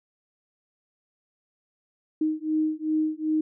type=beating tone pair; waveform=sine; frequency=310 / 312.6 Hz; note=D#4 / D#4; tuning=-6 / +8 cents; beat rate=2.6 Hz; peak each=-26 dBFS; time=2.21-3.41 s; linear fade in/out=5 ms; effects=none